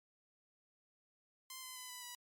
5% pulse tone with pitch steps, 1041 / 1024.9 / 1009 / 993.4 / 978 Hz, C6 / C6 / B5 / B5 / B5, -9 / -36 / +37 / +10 / -17 cents, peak -35 dBFS, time 1.5-2.15 s, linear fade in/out 2 ms, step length 130 ms, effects MP3 96 kbps

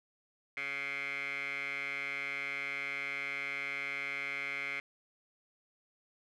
15% pulse tone with band-pass filter, 140 Hz, C#3, 18 cents sharp, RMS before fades -38 dBFS, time 0.57-4.8 s, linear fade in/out 2 ms, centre 2100 Hz, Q 9.5, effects none

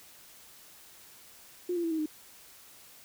sine tone with pitch steps, 355.7 / 342.8 / 330.3 / 318.4 / 306.8 Hz, F4 / F4 / E4 / D#4 / D#4, +32 / -32 / +4 / +40 / -24 cents, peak -28 dBFS, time 1.69-2.06 s, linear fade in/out 5 ms, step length 74 ms, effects white hiss -54 dBFS RMS until 3.04 s

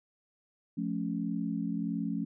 sine chord, F augmented, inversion none, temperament equal with one note detuned, 174.61 / 216.5 / 277.2 Hz, F3 / A3 / C#4, 0 / -28 / 0 cents, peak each -35 / -34 / -35 dBFS, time 0.77-2.25 s, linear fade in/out 10 ms, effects none

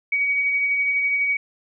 sine tone with tremolo, 2259 Hz, C#7, 32 cents sharp, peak -17 dBFS, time 0.12-1.37 s, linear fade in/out 5 ms, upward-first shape sine, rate 12 Hz, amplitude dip 30%, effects none

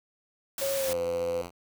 white noise, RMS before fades -34 dBFS, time 0.58-0.93 s, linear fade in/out 2 ms
sine tone with pitch glide, 548 to 508.4 Hz, C#5 to C5, -20 to -50 cents, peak -27 dBFS, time 0.61-1.42 s, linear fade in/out 10 ms, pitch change -130 cents, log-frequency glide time 0.77-0.99 s
5% pulse tone, 87.2 Hz, F2, 2 cents flat, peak -26 dBFS, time 0.85-1.51 s, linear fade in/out 50 ms
effects none

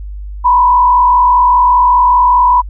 sine tone with frequency modulation, 987.8 Hz, B5, in tune, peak -5 dBFS, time 0.44-2.62 s, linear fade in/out 20 ms, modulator 45 Hz, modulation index 0.67, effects added 50 Hz sine -22 dBFS peak until 2.69 s

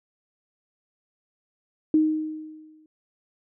sine tone with exponential decay, 311.1 Hz, D#4, in tune, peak -14 dBFS, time 1.94-2.86 s, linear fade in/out 2 ms, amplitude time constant 200 ms, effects none

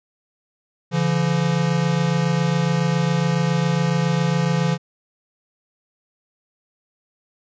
square tone pair together, 142.5 / 169.73 Hz, C#3 / F3, +48 / -49 cents, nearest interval minor third, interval 303 cents, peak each -22 / -20 dBFS, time 0.91-4.78 s, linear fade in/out 50 ms, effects resampled to 16000 Hz

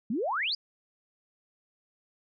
sine exponential sweep, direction up, 196.4 to 5090 Hz, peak -27 dBFS, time 0.1-0.55 s, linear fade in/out 5 ms, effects none

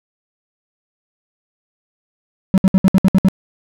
triangle tone bursts, 189.6 Hz, F#3, 43 cents sharp, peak -5 dBFS, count 8, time 2.54-3.285 s, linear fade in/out 0 ms, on 38 ms, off 63 ms, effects none

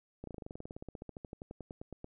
slowing click train, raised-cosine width 2 ms, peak -30 dBFS, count 28, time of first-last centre 0.24-2.044 s, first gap 33 ms, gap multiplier 1.05, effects none

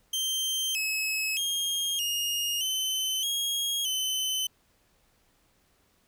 sawtooth tone with pitch steps, 3140 / 2576 / 3236 / 2850 / 3056 / 3276 / 3046 Hz, G7 / E7 / G#7 / F7 / G7 / G#7 / F#7, +2 / -41 / -46 / +34 / -45 / -24 / +50 cents, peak -24 dBFS, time 0.13-4.47 s, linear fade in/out 5 ms, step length 620 ms, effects pink hiss -67 dBFS RMS until 6.07 s

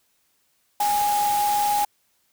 sine tone in noise, 825 Hz, G#5, 12 cents flat, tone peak -19 dBFS, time 0.8-1.85 s, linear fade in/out 5 ms, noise white, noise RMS -30 dBFS, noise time 0.8-1.85 s, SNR +8 dB, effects white hiss -67 dBFS RMS until 2.32 s

